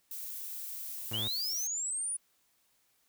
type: noise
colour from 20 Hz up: violet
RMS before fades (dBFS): -41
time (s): 0.11-1.67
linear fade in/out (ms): 2
type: tone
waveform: sawtooth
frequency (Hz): 110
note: A2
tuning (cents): 0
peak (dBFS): -34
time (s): 1.11-1.28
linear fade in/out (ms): 5
type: linear sweep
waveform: sine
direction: up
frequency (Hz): 2818 to 9830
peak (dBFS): -32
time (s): 1.13-2.17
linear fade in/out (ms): 10
effects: white hiss -72 dBFS RMS until 3.08 s